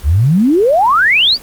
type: exponential sweep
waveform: sine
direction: up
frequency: 63.8 to 4907 Hz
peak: -7 dBFS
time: 0.03-1.38 s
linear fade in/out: 50 ms
effects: pink hiss -36 dBFS RMS until 1.42 s + Opus 24 kbps